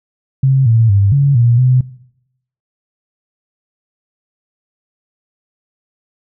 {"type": "tone with pitch steps", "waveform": "sine", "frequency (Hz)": [133.8, 113.8, 99.6, 140.4, 118.8, 127.4], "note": ["C3", "A#2", "G2", "C#3", "A#2", "C3"], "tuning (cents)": [39, -41, 28, 22, 33, -46], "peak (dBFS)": -7, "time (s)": [0.43, 1.81], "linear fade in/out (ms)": 5, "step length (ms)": 230, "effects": ["noise-tail reverb RT60 0.8 s tail -20 dB re dry"]}